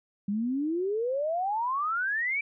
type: exponential sweep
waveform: sine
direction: up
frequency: 196 to 2349 Hz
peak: -26 dBFS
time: 0.28-2.41 s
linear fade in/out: 5 ms
effects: none